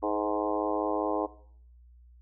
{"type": "harmonic tone with a mistuned harmonic", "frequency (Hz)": 105, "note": "G#2", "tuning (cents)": 19, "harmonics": [3, 4, 5, 6, 7, 8, 9, 10], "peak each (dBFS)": [-32, -33, -34, -35, -35, -36, -37, -37], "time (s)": [0.02, 1.27], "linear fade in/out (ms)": 20, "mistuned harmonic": 5, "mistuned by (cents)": -33, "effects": ["noise-tail reverb RT60 0.6 s tail -18 dB re dry", "added 60 Hz sine -52 dBFS peak until 2.21 s"]}